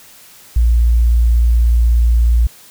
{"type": "tone", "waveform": "sine", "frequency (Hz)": 58.27, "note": "A#1", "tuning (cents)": 0, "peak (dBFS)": -8, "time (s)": [0.56, 2.47], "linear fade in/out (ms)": 5, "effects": ["white hiss -42 dBFS RMS until 2.7 s"]}